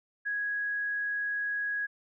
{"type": "tone", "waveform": "sine", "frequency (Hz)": 1661.2, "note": "G#6", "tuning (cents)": 0, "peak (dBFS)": -29, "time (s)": [0.25, 1.87], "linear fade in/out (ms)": 20, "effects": []}